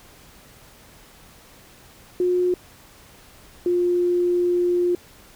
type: tone pair in turn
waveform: sine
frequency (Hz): 359.7 / 353.3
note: F#4 / F4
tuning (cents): -49 / +20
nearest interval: unison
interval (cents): 31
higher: first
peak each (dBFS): -17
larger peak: neither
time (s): 2.2-2.54 / 3.66-4.95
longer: second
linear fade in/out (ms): 2
effects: pink hiss -49 dBFS RMS until 5.35 s

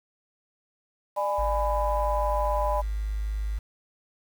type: chord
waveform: sine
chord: G# diminished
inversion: second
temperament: just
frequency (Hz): 598 / 830.6 / 996.7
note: D5 / G#5 / B5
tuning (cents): +31 / 0 / +16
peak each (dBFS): -27 / -29 / -28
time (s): 1.16-2.82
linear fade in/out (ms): 20
type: tone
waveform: sine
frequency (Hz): 51.91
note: G#1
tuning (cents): 0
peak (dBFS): -26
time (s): 1.38-3.59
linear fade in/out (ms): 10
effects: tanh soft clip ceiling -14 dBFS + 8-bit

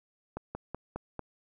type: slowing click train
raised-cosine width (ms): 1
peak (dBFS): -22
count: 5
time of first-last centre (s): 0.37-1.193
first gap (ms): 180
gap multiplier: 1.09
effects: none

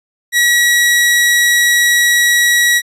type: tone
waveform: sawtooth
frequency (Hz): 1921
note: B6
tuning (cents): -48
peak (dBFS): -5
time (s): 0.32-2.82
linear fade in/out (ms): 50
effects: resampled to 32000 Hz

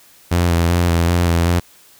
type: tone with vibrato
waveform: sawtooth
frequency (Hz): 85.8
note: F2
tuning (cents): -30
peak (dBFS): -9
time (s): 0.31-1.6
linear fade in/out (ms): 10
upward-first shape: square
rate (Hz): 2.6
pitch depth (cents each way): 25
effects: white hiss -48 dBFS RMS until 1.99 s

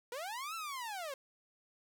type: linear two-way sweep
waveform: sawtooth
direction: up then down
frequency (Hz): 457.6 to 1355 to 520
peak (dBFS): -36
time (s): 0.12-1.14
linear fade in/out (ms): 2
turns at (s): 0.55
effects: none

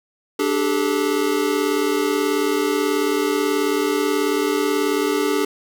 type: chord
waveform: square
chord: D suspended fourth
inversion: none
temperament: equal with one note detuned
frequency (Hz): 293.7 / 392 / 430.4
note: D4 / G4 / A4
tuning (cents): 0 / 0 / -38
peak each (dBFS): -23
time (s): 0.39-5.45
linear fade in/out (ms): 5
effects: none

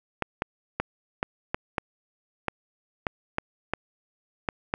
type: clicks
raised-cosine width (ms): 0.5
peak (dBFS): -10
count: 12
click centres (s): 0.223 / 0.421 / 0.8 / 1.229 / 1.545 / 1.782 / 2.483 / 3.068 / 3.384 / 3.736 / 4.488 / 4.739
effects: none

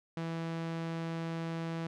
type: tone with low-pass filter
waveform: sawtooth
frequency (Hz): 164.9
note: E3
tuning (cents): +1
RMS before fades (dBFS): -37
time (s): 0.17-1.87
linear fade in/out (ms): 2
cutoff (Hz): 4800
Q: 0.52
effects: none

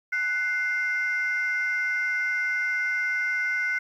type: tone pair together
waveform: sine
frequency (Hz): 1487.2 / 2096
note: F#6 / C7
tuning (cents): +8 / +2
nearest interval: tritone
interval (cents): 594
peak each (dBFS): -25 / -25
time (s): 0.12-3.79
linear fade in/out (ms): 10
effects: tanh soft clip ceiling -19 dBFS + 10-bit

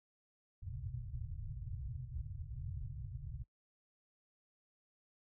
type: low-pass noise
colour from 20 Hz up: white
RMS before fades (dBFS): -44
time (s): 0.62-3.44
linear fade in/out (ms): 10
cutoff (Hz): 140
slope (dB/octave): 96
effects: noise-tail reverb RT60 0.1 s tail -24 dB re dry

